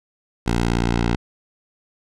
10% pulse tone with low-pass filter sweep, 58.27 Hz, A#1, in tune, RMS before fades -20 dBFS, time 0.46-1.16 s, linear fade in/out 10 ms, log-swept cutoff 8900 to 4700 Hz, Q 0.75, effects none

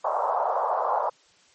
white band-pass noise, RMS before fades -25 dBFS, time 0.04-1.1 s, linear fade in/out 10 ms, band 530 to 1100 Hz, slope 48 dB/octave, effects white hiss -59 dBFS RMS until 1.54 s + MP3 32 kbps

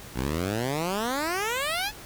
10% pulse exponential sweep, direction up, 58.27 to 880 Hz, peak -18 dBFS, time 0.14-1.92 s, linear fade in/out 50 ms, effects pink hiss -44 dBFS RMS until 2.05 s

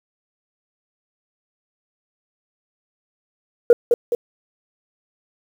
sine tone with echo, 476.6 Hz, A#4, 38 cents sharp, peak -4 dBFS, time 3.7-3.73 s, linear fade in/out 2 ms, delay 210 ms, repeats 2, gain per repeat -6 dB, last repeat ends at 4.15 s, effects tanh soft clip ceiling -3 dBFS + 7-bit

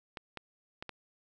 clicks, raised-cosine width 0.3 ms, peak -24 dBFS, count 4, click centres 0.172 / 0.373 / 0.825 / 0.893 s, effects none

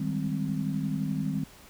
sine chord, Ab major seventh, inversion second, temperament equal, 155.56 / 196 / 207.7 / 261.6 Hz, Eb3 / G3 / Ab3 / C4, 0 / 0 / 0 / 0 cents, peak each -31 / -32 / -36 / -33 dBFS, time 0-1.44 s, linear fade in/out 5 ms, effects pink hiss -52 dBFS RMS until 1.69 s

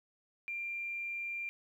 triangle tone with tanh clipping, 2380 Hz, D7, 22 cents sharp, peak -36 dBFS, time 0.48-1.49 s, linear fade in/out 0 ms, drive 3 dB, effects none

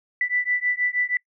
sine beating tone pair, 1975.5 / 1981.8 Hz, B6 / B6, 0 / +5 cents, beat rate 6.3 Hz, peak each -24 dBFS, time 0.21-1.17 s, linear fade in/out 2 ms, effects noise-tail reverb RT60 0.1 s tail -26 dB re dry

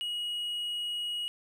triangle tone, 2900 Hz, F#7, 35 cents flat, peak -30 dBFS, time 0.01-1.28 s, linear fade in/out 0 ms, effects none

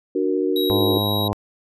sine chord, D augmented, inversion none, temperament equal with one note detuned, 295.9 / 370 / 466.2 Hz, D4 / F#4 / A#4, +13 / 0 / 0 cents, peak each -23 / -21 / -24 dBFS, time 0.15-0.98 s, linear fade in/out 5 ms
square tone, 3838 Hz, A#7, 50 cents sharp, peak -24 dBFS, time 0.56-1.28 s, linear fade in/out 2 ms
harmonic tone, 103.2 Hz, G#2, 10 cents flat, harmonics 1 / 2 / 3 / 4 / 5 / 6 / 7 / 8 / 9 / 10, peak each -24 / -27 / -29 / -30 / -31 / -32 / -32 / -33 / -34 / -34 dBFS, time 0.7-1.33 s, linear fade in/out 0 ms
effects resampled to 32000 Hz

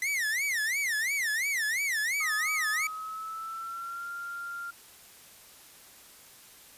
45% pulse tone with vibrato, 1975.5 Hz, B6, in tune, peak -27 dBFS, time 0.02-2.87 s, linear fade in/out 2 ms, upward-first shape sine, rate 2.9 Hz, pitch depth 260 cents each way
sine tone with pitch glide, 1253 to 1390.3 Hz, D#6 to F6, +12 to -8 cents, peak -35 dBFS, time 2.2-4.71 s, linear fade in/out 10 ms, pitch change +180 cents, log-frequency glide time 2.75-4.07 s
effects white hiss -53 dBFS RMS until 6.77 s + resampled to 32000 Hz

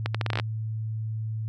accelerating click train, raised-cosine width 0.3 ms, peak -11 dBFS, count 10, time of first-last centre 0.06-0.398 s, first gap 86 ms, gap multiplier 0.77, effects added 110 Hz sine -28 dBFS peak until 1.48 s

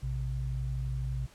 sine tone pair together, 57.77 / 129.7 Hz, A#1 / C3, -15 / -15 cents, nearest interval octave + major second, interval 1400 cents, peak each -33 / -33 dBFS, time 0.02-1.27 s, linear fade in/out 20 ms, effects pink hiss -58 dBFS RMS until 1.34 s + low-pass 11000 Hz 12 dB/octave

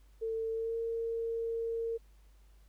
sine tone with pitch glide, 448.9 to 458.1 Hz, A4 to A#4, +35 to -30 cents, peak -32 dBFS, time 0.21-1.98 s, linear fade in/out 20 ms, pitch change +35 cents, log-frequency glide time 0.55-0.75 s, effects added 50 Hz sine -57 dBFS peak until 2.68 s + pink hiss -71 dBFS RMS until 2.68 s

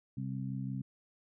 harmonic tone, 65.7 Hz, C2, 8 cents sharp, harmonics 2 / 3 / 4, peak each -37 / -40 / -43 dBFS, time 0.17-0.82 s, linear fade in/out 5 ms, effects none

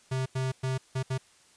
square tone bursts at uneven times, 130.81 Hz, C3, in tune, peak -28 dBFS, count 5, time 0.11-0.26 / 0.35-0.52 / 0.63-0.78 / 0.95-1.03 / 1.1-1.18 s, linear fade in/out 10 ms, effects white hiss -60 dBFS RMS until 1.56 s + resampled to 22050 Hz

